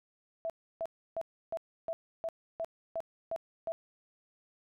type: tone bursts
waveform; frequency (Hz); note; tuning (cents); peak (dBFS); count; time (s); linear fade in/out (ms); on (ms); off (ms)
sine; 659.3; E5; 0; -32; 10; 0.45-3.72; 0; 48; 310
effects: none